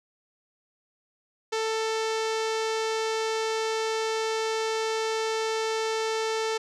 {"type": "tone with low-pass filter", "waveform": "sawtooth", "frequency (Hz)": 443.2, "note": "A4", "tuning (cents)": 13, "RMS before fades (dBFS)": -28, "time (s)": [1.52, 6.58], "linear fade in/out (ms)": 10, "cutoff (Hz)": 6000, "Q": 1.4, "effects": []}